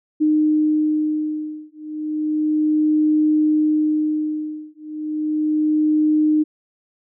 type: beating tone pair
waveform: sine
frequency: 306.1 / 306.43 Hz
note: D#4 / D#4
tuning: -28 / -26 cents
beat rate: 0.33 Hz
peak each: -19 / -19 dBFS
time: 0.2-6.44 s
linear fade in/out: 20 ms
effects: none